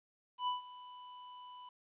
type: tone with ADSR envelope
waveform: square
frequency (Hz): 993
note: B5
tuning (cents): +9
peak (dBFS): -32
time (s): 0.38-1.69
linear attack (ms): 93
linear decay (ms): 140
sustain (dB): -18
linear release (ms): 4
effects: resampled to 8000 Hz + 12-bit